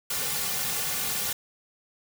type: noise with comb filter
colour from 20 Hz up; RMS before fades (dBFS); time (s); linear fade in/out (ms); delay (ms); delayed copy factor
white; -29; 0.1-1.33; 5; 3.1; -0.85
effects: none